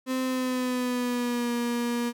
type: tone with pitch glide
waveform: 35% pulse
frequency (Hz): 258.7 to 238.6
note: C4 to A#3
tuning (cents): -19 to +41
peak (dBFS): -24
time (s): 0.06-2.13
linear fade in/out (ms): 50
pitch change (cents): -140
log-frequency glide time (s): 0.24-1.52
effects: none